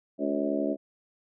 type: harmonic tone with a mistuned harmonic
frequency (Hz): 71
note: C#2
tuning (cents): +42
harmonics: 3 / 4 / 5 / 6 / 7 / 8 / 9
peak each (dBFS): -34 / -29 / -33 / -38 / -41 / -34 / -33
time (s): 0.18-0.77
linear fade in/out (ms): 50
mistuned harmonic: 8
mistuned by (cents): -38
effects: none